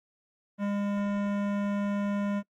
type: tone with hard clipping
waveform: sine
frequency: 202.6 Hz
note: G#3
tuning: 43 cents flat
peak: -29 dBFS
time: 0.58-2.43 s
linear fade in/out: 50 ms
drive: 17 dB
effects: noise-tail reverb RT60 0.1 s tail -26 dB re dry + Opus 32 kbps